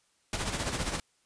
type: noise with tremolo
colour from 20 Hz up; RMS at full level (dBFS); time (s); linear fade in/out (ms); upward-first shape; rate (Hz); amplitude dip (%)
pink; -30; 0.33-1; 2; sine; 15; 60
effects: white hiss -70 dBFS RMS until 1.25 s + resampled to 22050 Hz